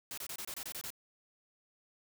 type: noise bursts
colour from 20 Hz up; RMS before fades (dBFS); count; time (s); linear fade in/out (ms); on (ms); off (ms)
white; -42; 9; 0.11-0.904; 2; 66; 25
effects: none